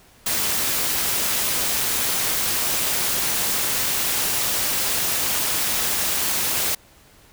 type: noise with amplitude modulation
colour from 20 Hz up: white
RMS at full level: -20 dBFS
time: 0.26-6.75 s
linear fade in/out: 5 ms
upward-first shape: sine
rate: 228 Hz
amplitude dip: 50%
effects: pink hiss -52 dBFS RMS until 7.32 s